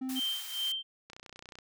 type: tone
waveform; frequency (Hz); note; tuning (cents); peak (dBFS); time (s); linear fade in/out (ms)
triangle; 260.6; C4; -7; -31; 0.01-0.2; 10
type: high-pass noise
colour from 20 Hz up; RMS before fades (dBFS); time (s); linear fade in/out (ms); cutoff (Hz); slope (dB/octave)
white; -43; 0.09-0.72; 2; 1100; 12
type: tone with tremolo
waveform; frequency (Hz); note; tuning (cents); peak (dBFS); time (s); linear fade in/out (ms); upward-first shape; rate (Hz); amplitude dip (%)
sine; 3136; G7; 0; -29; 0.15-0.83; 20; sine; 2.4; 85
type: click train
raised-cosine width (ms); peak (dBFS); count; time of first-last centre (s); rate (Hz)
0.2; -30; 16; 1.1-1.587; 30.8
effects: none